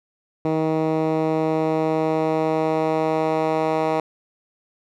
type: tone with band-pass filter sweep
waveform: 10% pulse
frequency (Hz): 158.2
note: D#3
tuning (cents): +29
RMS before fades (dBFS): -21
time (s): 0.45-4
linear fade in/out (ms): 2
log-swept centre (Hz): 330 to 690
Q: 0.81
effects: none